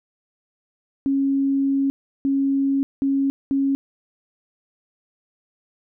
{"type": "tone bursts at uneven times", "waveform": "sine", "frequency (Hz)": 274.3, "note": "C#4", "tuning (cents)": -18, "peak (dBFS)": -17, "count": 4, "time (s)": [[1.06, 1.9], [2.25, 2.83], [3.02, 3.3], [3.51, 3.75]], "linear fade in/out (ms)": 0, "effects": []}